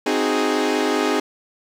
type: chord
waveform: sawtooth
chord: Ab dominant seventh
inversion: first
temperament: equal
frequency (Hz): 261.6 / 311.1 / 370 / 415.3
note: C4 / Eb4 / Gb4 / Ab4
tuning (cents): 0 / 0 / 0 / 0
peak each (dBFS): -20 / -19 / -23 / -18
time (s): 0.06-1.2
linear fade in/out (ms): 5
effects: low-pass 7000 Hz 12 dB/octave + 8-bit